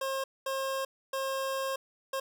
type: tone bursts at uneven times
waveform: 25% pulse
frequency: 536 Hz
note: C5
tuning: 42 cents sharp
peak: -27 dBFS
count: 4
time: 0.01-0.24 / 0.46-0.85 / 1.13-1.76 / 2.13-2.2 s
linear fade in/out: 5 ms
effects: none